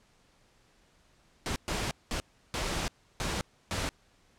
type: noise bursts at uneven times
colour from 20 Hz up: pink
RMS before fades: -32 dBFS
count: 6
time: 1.46-1.56 / 1.68-1.91 / 2.11-2.2 / 2.54-2.88 / 3.2-3.41 / 3.71-3.89 s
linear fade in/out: 0 ms
effects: pink hiss -65 dBFS RMS until 4.38 s + low-pass 8000 Hz 12 dB/octave